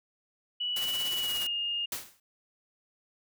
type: tone with pitch glide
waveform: sine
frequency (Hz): 2946 to 2834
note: F#7 to F7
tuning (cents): -8 to +25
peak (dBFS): -29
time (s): 0.6-1.86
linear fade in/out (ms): 10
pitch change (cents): -67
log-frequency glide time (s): 1.16-1.52
type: noise with tremolo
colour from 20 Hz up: white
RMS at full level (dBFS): -36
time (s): 0.76-1.47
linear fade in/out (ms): 5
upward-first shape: sine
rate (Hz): 17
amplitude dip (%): 45
type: noise with exponential decay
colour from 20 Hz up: white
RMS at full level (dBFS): -31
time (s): 1.92-2.2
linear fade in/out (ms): 2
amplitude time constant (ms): 60
effects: none